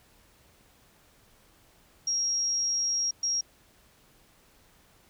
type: tone bursts at uneven times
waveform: sine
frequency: 5610 Hz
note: F8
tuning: 7 cents sharp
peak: -25 dBFS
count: 2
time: 2.07-3.11 / 3.23-3.41 s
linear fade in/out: 5 ms
effects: pink hiss -61 dBFS RMS until 5.09 s